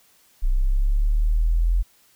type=linear sweep; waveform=sine; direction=up; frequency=30.87 to 43.65 Hz; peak=-16 dBFS; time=0.42-1.83 s; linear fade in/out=20 ms; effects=white hiss -58 dBFS RMS until 2.15 s